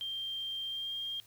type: tone with pitch glide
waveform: sine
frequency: 3174 to 3209 Hz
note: G7 to G7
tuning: +21 to +40 cents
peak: -35 dBFS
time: 0.01-1.2 s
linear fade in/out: 0 ms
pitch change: +19 cents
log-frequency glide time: 0.67-0.93 s
effects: added 108 Hz sine -66 dBFS peak until 1.26 s + white hiss -61 dBFS RMS until 1.26 s